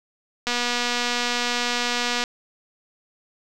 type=click train; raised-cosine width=0.2 ms; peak=-7 dBFS; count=429; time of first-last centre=0.47-2.239 s; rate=242 Hz; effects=none